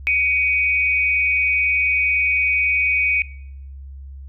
sine tone pair together, 2259 / 2489 Hz, C#7 / D#7, +32 / 0 cents, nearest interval major second, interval 168 cents, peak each -18 dBFS, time 0.07-3.22 s, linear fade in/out 0 ms, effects noise-tail reverb RT60 0.7 s tail -20 dB re dry + added 68 Hz sine -33 dBFS peak until 4.28 s

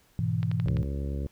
sine chord, E major, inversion first, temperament equal, 103.83 / 123.47 / 164.81 Hz, G#2 / B2 / E3, 0 / 0 / 0 cents, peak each -29 dBFS, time 0.19-0.83 s, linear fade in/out 0 ms
click train, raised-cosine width 0.3 ms, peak -24 dBFS, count 5, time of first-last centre 0.43-0.769 s, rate 11.8 Hz
harmonic tone, 69.8 Hz, C#2, 13 cents sharp, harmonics 1 / 2 / 3 / 4 / 5 / 6 / 7 / 8, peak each -30 / -36 / -40 / -42 / -44 / -46 / -47 / -48 dBFS, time 0.66-1.27 s, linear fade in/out 0 ms
effects pink hiss -63 dBFS RMS until 1.31 s

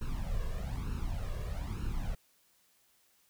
brown noise with flanger, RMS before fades -35 dBFS, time 0.01-2.15 s, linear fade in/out 5 ms, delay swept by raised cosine 0.73 to 1.83 ms, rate 1.1 Hz, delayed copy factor +0.8, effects white hiss -69 dBFS RMS until 3.29 s

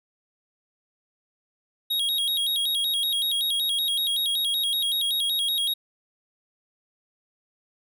square tone with vibrato, 3522 Hz, A7, 1 cent sharp, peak -23 dBFS, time 1.9-5.74 s, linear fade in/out 10 ms, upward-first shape square, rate 5.3 Hz, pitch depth 120 cents each way, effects none

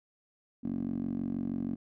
10% pulse tone with band-pass filter, 46.25 Hz, F#1, in tune, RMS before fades -34 dBFS, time 0.63-1.76 s, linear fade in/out 20 ms, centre 250 Hz, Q 4.8, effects none

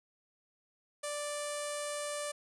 sawtooth tone with low-pass filter, 587.3 Hz, D5, in tune, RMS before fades -38 dBFS, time 1.03-2.32 s, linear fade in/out 10 ms, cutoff 9000 Hz, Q 4.1, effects none

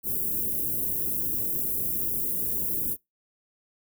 white band-stop noise, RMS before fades -28 dBFS, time 0.03-2.97 s, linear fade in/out 50 ms, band 410 to 12000 Hz, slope 24 dB/octave, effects noise-tail reverb RT60 0.2 s tail -25 dB re dry

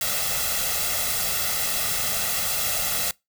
white noise with comb filter, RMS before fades -25 dBFS, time 0.01-3.11 s, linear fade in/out 2 ms, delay 1.5 ms, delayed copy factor +0.75, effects noise-tail reverb RT60 0.2 s tail -24 dB re dry

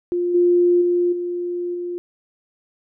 sine tone with level steps, 351.8 Hz, F4, 13 cents sharp, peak -18 / -12 / -15 / -22 / -24 dBFS, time 0.12-1.98 s, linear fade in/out 0 ms, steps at 0.34 / 0.81 / 1.12 / 1.74 s, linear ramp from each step 10 ms, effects none

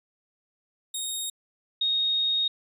15% pulse / sine tone pair in turn, 3729 / 3729 Hz, A#7 / A#7, 0 / 0 cents, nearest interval unison, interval 0 cents, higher neither, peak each -22 / -22 dBFS, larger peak neither, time 0.94-1.3 / 1.81-2.48 s, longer second, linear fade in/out 5 ms, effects resampled to 32000 Hz

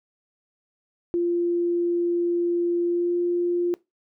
sine tone with pitch glide, 346.2 to 349.8 Hz, F4 to F4, -15 to +3 cents, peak -20 dBFS, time 1.14-3.74 s, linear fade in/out 0 ms, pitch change +18 cents, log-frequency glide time 2.84-3.17 s, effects noise-tail reverb RT60 0.2 s tail -21 dB re dry

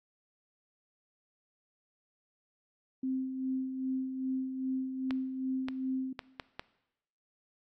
sine tone with tremolo, 261.6 Hz, C4, in tune, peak -29 dBFS, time 3.03-6.13 s, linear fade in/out 5 ms, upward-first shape sine, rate 2.5 Hz, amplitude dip 50%
clicks, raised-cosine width 0.3 ms, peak -21 dBFS, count 5, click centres 5.108 / 5.685 / 6.192 / 6.398 / 6.595 s
effects noise-tail reverb RT60 0.9 s tail -19 dB re dry + AAC 64 kbps

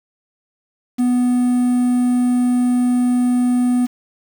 triangle tone with quantisation, 246.9 Hz, B3, in tune, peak -11 dBFS, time 0.98-3.87 s, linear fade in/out 20 ms, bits 6, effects none

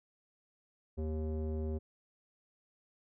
square tone with low-pass filter, 78 Hz, D#2, 5 cents sharp, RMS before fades -36 dBFS, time 0.97-1.79 s, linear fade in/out 20 ms, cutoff 440 Hz, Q 2.2, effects none

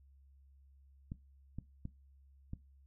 clicks, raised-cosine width 5 ms, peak -29 dBFS, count 4, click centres 1.119 / 1.586 / 1.854 / 2.534 s, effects noise-tail reverb RT60 0.2 s tail -18 dB re dry + added 68 Hz sine -60 dBFS peak until 2.86 s

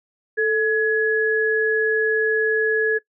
sine tone pair together, 440 / 1685.4 Hz, A4 / G#6, 0 / +25 cents, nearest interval octave + major seventh, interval 2325 cents, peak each -19 dBFS, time 0.37-2.99 s, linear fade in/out 20 ms, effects noise-tail reverb RT60 0.1 s tail -21 dB re dry

